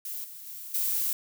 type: noise with level steps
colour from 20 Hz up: violet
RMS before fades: -36 / -44 / -41 / -28 dBFS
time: 0.05-1.13 s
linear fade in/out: 2 ms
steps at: 0.24 / 0.46 / 0.74 s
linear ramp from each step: 5 ms
effects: none

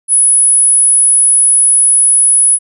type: tone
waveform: sine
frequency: 10160 Hz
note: D#9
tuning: 35 cents sharp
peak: -5 dBFS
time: 0.08-2.59 s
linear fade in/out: 50 ms
effects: none

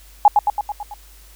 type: tone with echo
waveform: sine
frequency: 831 Hz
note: G#5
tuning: 1 cent sharp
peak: -5 dBFS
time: 0.25-0.28 s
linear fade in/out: 2 ms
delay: 110 ms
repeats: 6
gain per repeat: -4 dB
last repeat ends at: 0.94 s
effects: added 50 Hz sine -44 dBFS peak until 1.35 s + white hiss -49 dBFS RMS until 1.35 s

